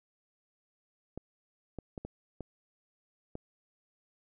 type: clicks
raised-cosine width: 2 ms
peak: -26 dBFS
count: 6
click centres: 1.176 / 1.787 / 1.978 / 2.05 / 2.407 / 3.354 s
effects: none